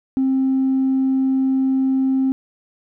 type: tone with tanh clipping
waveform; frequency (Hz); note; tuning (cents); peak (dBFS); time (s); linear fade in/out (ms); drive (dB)
triangle; 264.9; C4; +22; -15; 0.17-2.32; 0; 5
effects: none